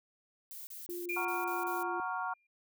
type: noise bursts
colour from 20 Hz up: violet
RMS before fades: -46 dBFS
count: 7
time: 0.51-1.828 s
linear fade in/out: 0 ms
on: 160 ms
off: 33 ms
type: tone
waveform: sine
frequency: 350 Hz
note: F4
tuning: 4 cents sharp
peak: -38 dBFS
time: 0.89-2 s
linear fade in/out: 0 ms
type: tone with exponential decay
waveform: sine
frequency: 2400 Hz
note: D7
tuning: 37 cents sharp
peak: -33 dBFS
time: 1.09-2.47 s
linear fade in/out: 5 ms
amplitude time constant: 300 ms
type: chord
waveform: sine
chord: Gb major seventh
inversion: none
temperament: equal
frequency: 740 / 932.3 / 1108.7 / 1396.9 Hz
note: Gb5 / Bb5 / Db6 / F6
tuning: 0 / 0 / 0 / 0 cents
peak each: -39 dBFS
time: 1.16-2.34 s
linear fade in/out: 10 ms
effects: none